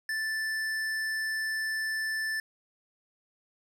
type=tone with tanh clipping; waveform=sine; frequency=1760 Hz; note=A6; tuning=in tune; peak=-31 dBFS; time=0.09-2.4 s; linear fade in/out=2 ms; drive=15 dB; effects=none